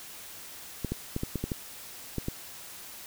clicks, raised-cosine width 3 ms, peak -17 dBFS, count 9, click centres 0.847 / 0.92 / 1.164 / 1.234 / 1.357 / 1.44 / 1.518 / 2.183 / 2.284 s, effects white hiss -45 dBFS RMS until 3.06 s

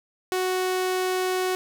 sawtooth tone, 370 Hz, F#4, in tune, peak -19 dBFS, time 0.32-1.55 s, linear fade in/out 0 ms, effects none

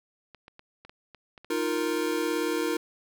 clicks, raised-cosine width 0.3 ms, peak -31 dBFS, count 8, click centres 0.347 / 0.481 / 0.594 / 0.85 / 0.895 / 1.147 / 1.378 / 1.446 s
square chord, Eb suspended second, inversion none, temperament equal, 311.1 / 349.2 / 466.2 Hz, Eb4 / F4 / Bb4, 0 / 0 / 0 cents, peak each -31 dBFS, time 1.5-2.77 s, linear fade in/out 5 ms
effects none

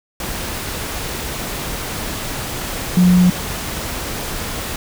sine tone in noise, 180 Hz, F#3, 47 cents flat, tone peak -8 dBFS, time 2.97-3.3 s, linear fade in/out 2 ms, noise pink, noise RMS -25 dBFS, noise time 0.2-4.76 s, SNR +14 dB, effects none

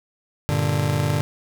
40% pulse chord, G minor, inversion none, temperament just, 98 / 117.6 / 147 Hz, G2 / Bb2 / D3, 0 / +16 / +2 cents, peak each -24 / -25 / -21 dBFS, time 0.49-1.21 s, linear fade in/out 0 ms, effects none

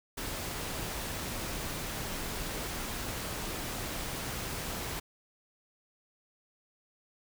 pink noise, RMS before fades -37 dBFS, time 0.17-5 s, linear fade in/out 10 ms, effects none

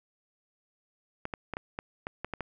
clicks, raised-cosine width 0.5 ms, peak -19 dBFS, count 9, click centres 1.254 / 1.338 / 1.537 / 1.569 / 1.789 / 2.069 / 2.246 / 2.337 / 2.407 s, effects none

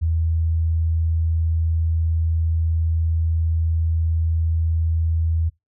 sine tone, 81.5 Hz, E2, 19 cents flat, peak -17 dBFS, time 0.01-5.5 s, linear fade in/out 20 ms, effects noise-tail reverb RT60 0.2 s tail -25 dB re dry

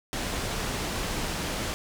pink low-pass noise, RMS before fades -31 dBFS, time 0.13-1.74 s, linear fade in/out 0 ms, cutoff 9000 Hz, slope 12 dB/octave, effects none

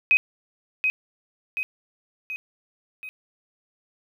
sine tone with echo, 2520 Hz, D#7, 21 cents sharp, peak -14 dBFS, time 0.11-0.17 s, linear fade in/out 0 ms, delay 730 ms, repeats 4, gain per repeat -5 dB, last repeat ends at 3.09 s, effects 9-bit

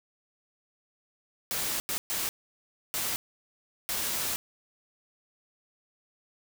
white noise bursts at uneven times, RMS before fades -31 dBFS, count 5, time 1.51-1.8 / 1.89-1.98 / 2.1-2.29 / 2.94-3.16 / 3.89-4.36 s, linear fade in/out 0 ms, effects none

